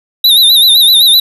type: tone with vibrato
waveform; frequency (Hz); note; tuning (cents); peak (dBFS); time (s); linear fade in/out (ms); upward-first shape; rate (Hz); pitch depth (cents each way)
square; 3791; A#7; +28; -4; 0.24-1.2; 5; sine; 7.8; 100
effects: none